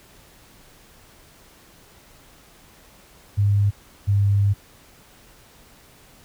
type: tone pair in turn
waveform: sine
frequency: 101.4 / 100.41 Hz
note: G#2 / G2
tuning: -41 / +42 cents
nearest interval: unison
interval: 17 cents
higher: first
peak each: -15 dBFS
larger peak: neither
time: 3.37-3.71 / 4.07-4.54 s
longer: second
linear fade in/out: 20 ms
effects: pink hiss -51 dBFS RMS until 6.24 s